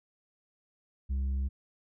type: tone with tanh clipping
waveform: triangle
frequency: 66.9 Hz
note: C2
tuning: 39 cents sharp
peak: -29 dBFS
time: 1.09-1.49 s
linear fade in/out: 20 ms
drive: 9 dB
effects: none